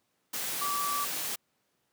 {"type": "tone in noise", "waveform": "sine", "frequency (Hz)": 1156, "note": "D6", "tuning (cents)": -28, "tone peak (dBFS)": -30, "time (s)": [0.61, 1.05], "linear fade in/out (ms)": 10, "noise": "white", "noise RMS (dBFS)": -34, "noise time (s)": [0.33, 1.36], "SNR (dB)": 1, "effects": ["pink hiss -75 dBFS RMS until 1.92 s", "high-pass 150 Hz 12 dB/octave"]}